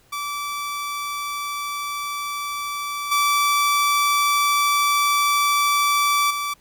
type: tone with level steps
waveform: sawtooth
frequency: 1159 Hz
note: D6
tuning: 23 cents flat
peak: -22 / -13 / -20 dBFS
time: 0.12-6.54 s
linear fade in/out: 10 ms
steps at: 3.11 / 6.3 s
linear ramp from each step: 10 ms
effects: pink hiss -57 dBFS RMS until 6.6 s